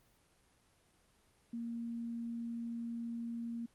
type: tone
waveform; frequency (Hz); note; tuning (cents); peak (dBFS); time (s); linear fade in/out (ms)
sine; 233.1; A#3; 0; -38; 1.53-3.66; 5
effects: pink hiss -70 dBFS RMS until 3.74 s + Opus 24 kbps